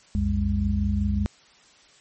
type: tone cluster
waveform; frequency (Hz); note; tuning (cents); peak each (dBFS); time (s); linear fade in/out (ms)
sine; 63.8 / 89.1 / 204.3; C2 / F2 / G#3; -43 / +35 / -28; -25; 0.15-1.26; 0
effects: white hiss -55 dBFS RMS until 2 s + MP3 32 kbps